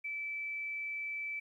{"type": "tone", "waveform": "sine", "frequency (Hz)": 2315, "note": "D7", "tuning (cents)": -25, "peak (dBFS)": -36, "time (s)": [0.04, 1.4], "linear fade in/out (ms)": 10, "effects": ["12-bit"]}